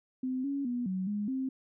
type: tone with pitch steps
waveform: sine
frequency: 257.5 / 279.2 / 243.8 / 187.1 / 206.8 / 263.2 Hz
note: C4 / C#4 / B3 / F#3 / G#3 / C4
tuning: -28 / +13 / -22 / +20 / -7 / +10 cents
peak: -30 dBFS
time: 0.23-1.49 s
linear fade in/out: 5 ms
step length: 210 ms
effects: none